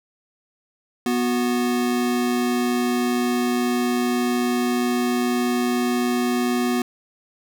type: tone pair together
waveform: square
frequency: 244.8 / 366.6 Hz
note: B3 / F#4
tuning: -15 / -16 cents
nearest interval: perfect fifth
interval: 699 cents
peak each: -21 / -26 dBFS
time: 1.06-6.82 s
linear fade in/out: 2 ms
effects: none